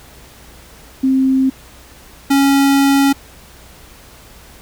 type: tone pair in turn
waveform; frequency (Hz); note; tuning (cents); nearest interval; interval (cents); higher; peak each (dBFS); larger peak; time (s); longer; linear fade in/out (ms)
sine / square; 264.2 / 276.7; C4 / C#4; +17 / -3; minor second; 80; second; -10; neither; 1.03-1.5 / 2.3-3.13; second; 10
effects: added 60 Hz sine -45 dBFS peak until 4.61 s + pink hiss -42 dBFS RMS until 4.61 s